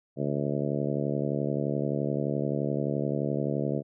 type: harmonic tone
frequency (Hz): 71.6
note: D2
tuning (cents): -43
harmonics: 2 / 3 / 4 / 5 / 6 / 7 / 8 / 9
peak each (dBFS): -31 / -33 / -34 / -35 / -36 / -36 / -37 / -38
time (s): 0.16-3.83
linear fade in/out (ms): 50
effects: none